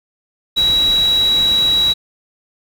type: tone in noise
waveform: sine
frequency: 3883 Hz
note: B7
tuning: 30 cents flat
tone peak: -11 dBFS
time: 0.56-1.94 s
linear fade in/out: 20 ms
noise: pink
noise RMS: -28 dBFS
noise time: 0.56-1.94 s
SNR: +14 dB
effects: none